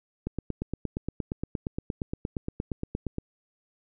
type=click train; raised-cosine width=3 ms; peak=-17 dBFS; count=26; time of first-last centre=0.27-3.184 s; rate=8.58 Hz; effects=none